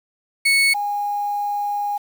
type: tone pair in turn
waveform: 35% pulse / sine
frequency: 2210 / 819.7 Hz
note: C#7 / G#5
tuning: -6 / -23 cents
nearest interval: octave + perfect fourth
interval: 1717 cents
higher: first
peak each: -12 / -20 dBFS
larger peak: first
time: 0.45-0.74 / 0.74-1.98 s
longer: second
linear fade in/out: 10 ms
effects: 7-bit